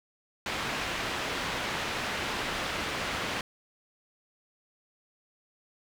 white low-pass noise, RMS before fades -33 dBFS, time 0.46-3.41 s, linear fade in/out 2 ms, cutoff 2700 Hz, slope 12 dB/octave, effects none

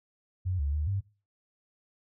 sine tone with pitch steps, 91.9 / 71.1 / 75.4 / 98.5 Hz, F#2 / C#2 / D2 / G2, -11 / +45 / +46 / +9 cents, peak -27 dBFS, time 0.45-1.01 s, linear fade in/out 20 ms, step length 140 ms, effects noise-tail reverb RT60 0.3 s tail -17 dB re dry

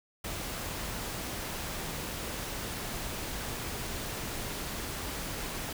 pink noise, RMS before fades -37 dBFS, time 0.24-5.73 s, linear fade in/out 5 ms, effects none

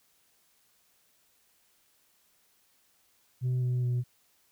sine tone with pitch steps, 126.5 / 124.76 / 123.04 Hz, B2 / B2 / B2, +42 / +18 / -6 cents, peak -23 dBFS, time 3.41-4.04 s, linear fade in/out 50 ms, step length 210 ms, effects tanh soft clip ceiling -25 dBFS + white hiss -68 dBFS RMS until 4.51 s

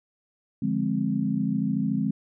sine chord, D half-diminished seventh, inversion none, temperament equal, 146.83 / 174.61 / 207.7 / 261.6 Hz, D3 / F3 / Ab3 / C4, 0 / 0 / 0 / 0 cents, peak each -31 / -30 / -26 / -28 dBFS, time 0.62-2.11 s, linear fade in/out 5 ms, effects none

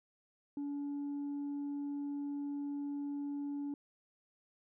sine tone with tanh clipping, 285.8 Hz, D4, 47 cents flat, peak -37 dBFS, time 0.57-3.74 s, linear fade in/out 2 ms, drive 1 dB, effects none

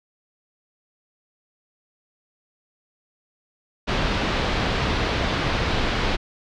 pink low-pass noise, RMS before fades -23 dBFS, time 3.87-6.17 s, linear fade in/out 20 ms, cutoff 4300 Hz, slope 24 dB/octave, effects none

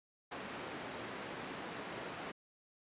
pink band-pass noise, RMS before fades -45 dBFS, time 0.31-2.32 s, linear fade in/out 10 ms, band 210 to 2700 Hz, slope 12 dB/octave, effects resampled to 8000 Hz

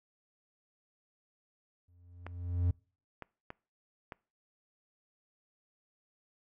triangle tone with exponential growth, 87.9 Hz, F2, 12 cents sharp, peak -22 dBFS, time 1.88-2.71 s, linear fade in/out 5 ms, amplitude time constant 180 ms
clicks, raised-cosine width 0.5 ms, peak -27 dBFS, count 4, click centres 2.266 / 3.223 / 3.504 / 4.122 s
effects noise-tail reverb RT60 0.4 s tail -25 dB re dry

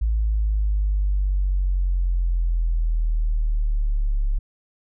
sine exponential sweep, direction down, 54.9 to 34.65 Hz, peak -17 dBFS, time 0.01-4.39 s, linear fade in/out 10 ms, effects tanh soft clip ceiling -13 dBFS

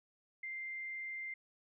sine tone, 2093 Hz, C7, in tune, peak -40 dBFS, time 0.43-1.34 s, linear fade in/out 5 ms, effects none

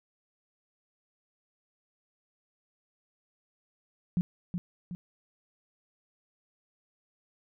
sine tone with echo, 177 Hz, F3, 23 cents sharp, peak -23 dBFS, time 4.17-4.21 s, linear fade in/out 0 ms, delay 370 ms, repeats 2, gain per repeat -6 dB, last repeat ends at 4.95 s, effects none

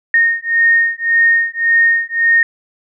sine beating tone pair, 1845 / 1846.8 Hz, A#6 / A#6, -18 / -17 cents, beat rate 1.8 Hz, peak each -13 dBFS, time 0.14-2.43 s, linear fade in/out 2 ms, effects none

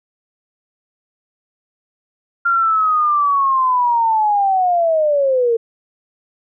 sine linear sweep, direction down, 1394 to 450.6 Hz, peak -12 dBFS, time 2.45-5.57 s, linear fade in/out 10 ms, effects none

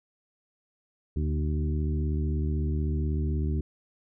harmonic tone with a mistuned harmonic, 76.1 Hz, D#2, 38 cents flat, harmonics 1 / 2 / 3 / 4 / 5, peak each -26 / -32 / -36 / -38 / -40 dBFS, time 1.16-3.61 s, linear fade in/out 5 ms, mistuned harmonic 2, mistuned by -35 cents, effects none

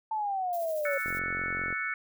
sine exponential sweep, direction down, 890 to 548 Hz, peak -28 dBFS, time 0.11-0.98 s, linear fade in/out 5 ms
violet noise with tremolo, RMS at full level -44 dBFS, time 0.53-1.19 s, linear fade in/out 0 ms, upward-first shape triangle, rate 13 Hz, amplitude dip 50%
sine chord, F# minor seventh, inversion third, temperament equal, 1318.5 / 1480 / 1760 / 2217 Hz, E6 / F#6 / A6 / C#7, 0 / 0 / 0 / 0 cents, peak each -38 / -35 / -37 / -33 dBFS, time 0.85-1.94 s, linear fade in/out 2 ms
click train, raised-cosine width 2 ms, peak -27 dBFS, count 31, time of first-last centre 1.06-1.727 s, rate 45 Hz
effects none

